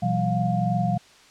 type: tone cluster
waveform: sine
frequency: 123 / 168.4 / 191.3 / 707 Hz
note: B2 / E3 / G3 / F5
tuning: -7 / +37 / -42 / +21 cents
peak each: -26 dBFS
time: 0.02-0.98 s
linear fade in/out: 10 ms
effects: white hiss -52 dBFS RMS until 1.3 s + low-pass 6000 Hz 12 dB/octave